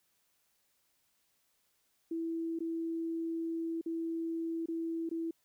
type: tone with dropouts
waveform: sine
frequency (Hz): 329.6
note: E4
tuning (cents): 0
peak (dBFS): -33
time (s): 2.11-5.31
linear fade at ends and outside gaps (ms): 5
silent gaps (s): 2.59-2.604 / 3.813-3.86 / 4.659-4.684 / 5.092-5.112
effects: white hiss -75 dBFS RMS until 5.44 s